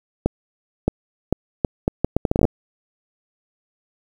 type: accelerating click train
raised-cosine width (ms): 2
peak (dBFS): -3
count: 15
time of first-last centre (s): 0.26-2.452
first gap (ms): 620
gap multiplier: 0.72
effects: 7-bit